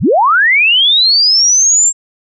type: linear sweep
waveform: sine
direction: up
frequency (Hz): 54.4 to 7510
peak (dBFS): -6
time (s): 0-1.93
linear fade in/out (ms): 50
effects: none